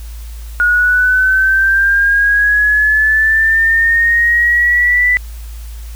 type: linear sweep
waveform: sine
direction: up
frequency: 1441 to 1987 Hz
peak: -8 dBFS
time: 0.6-5.17 s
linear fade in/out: 0 ms
effects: added 56 Hz sine -25 dBFS peak until 5.95 s + white hiss -41 dBFS RMS until 5.95 s